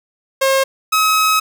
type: tone pair in turn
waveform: sawtooth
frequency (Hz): 537 / 1277.2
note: C5 / D#6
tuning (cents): +45 / +45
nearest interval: octave + minor third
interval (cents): 1500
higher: second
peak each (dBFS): -8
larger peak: neither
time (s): 0.41-0.64 / 0.92-1.4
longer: second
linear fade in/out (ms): 10
effects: none